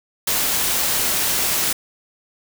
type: noise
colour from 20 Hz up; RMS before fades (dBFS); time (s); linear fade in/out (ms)
white; -20; 0.27-1.73; 5
effects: none